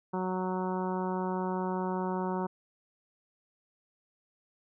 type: harmonic tone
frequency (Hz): 185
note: F#3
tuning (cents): 0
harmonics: 1 / 2 / 3 / 4 / 5 / 6 / 7 / 8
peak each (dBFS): -33 / -35 / -41 / -41 / -36 / -44 / -46 / -50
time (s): 0.13-2.47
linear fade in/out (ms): 10
effects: none